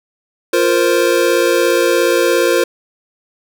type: chord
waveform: square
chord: F suspended fourth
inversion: none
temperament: equal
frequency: 349.2 / 466.2 / 523.3 Hz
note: F4 / Bb4 / C5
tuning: 0 / 0 / 0 cents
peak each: -16 dBFS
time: 0.53-2.64 s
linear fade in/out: 5 ms
effects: none